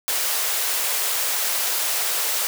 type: high-pass noise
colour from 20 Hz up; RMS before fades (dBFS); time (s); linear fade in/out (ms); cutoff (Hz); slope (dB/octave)
white; -23; 0.08-2.47; 0; 440; 24
effects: none